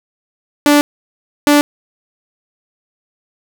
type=tone bursts at uneven times; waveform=sawtooth; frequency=291.9 Hz; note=D4; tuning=10 cents flat; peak=-3 dBFS; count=2; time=0.66-0.81 / 1.47-1.61 s; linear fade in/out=0 ms; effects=none